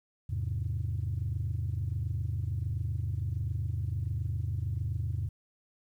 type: chord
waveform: sine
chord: E augmented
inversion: none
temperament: equal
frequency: 82.41 / 103.83 / 130.81 Hz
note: E2 / G#2 / B#2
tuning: 0 / 0 / 0 cents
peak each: -33 / -32 / -35 dBFS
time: 0.29-5.29 s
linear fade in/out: 10 ms
effects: tanh soft clip ceiling -24 dBFS + 11-bit